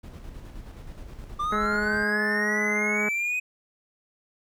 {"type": "noise with tremolo", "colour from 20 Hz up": "brown", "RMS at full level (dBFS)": -39, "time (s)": [0.03, 2.04], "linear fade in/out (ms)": 10, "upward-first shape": "square", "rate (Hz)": 9.5, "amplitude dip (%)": 35}
{"type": "linear sweep", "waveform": "triangle", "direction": "up", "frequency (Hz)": [1176, 2517], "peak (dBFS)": -23, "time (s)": [1.39, 3.4], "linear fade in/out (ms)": 10}
{"type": "harmonic tone", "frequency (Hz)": 210, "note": "G#3", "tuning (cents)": 19, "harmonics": [1, 2, 3, 4, 5, 6, 7, 8, 9, 10], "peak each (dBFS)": [-30, -31, -36, -39, -39, -39, -35, -38, -41, -41], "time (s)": [1.52, 3.09], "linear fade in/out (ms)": 5}
{"effects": []}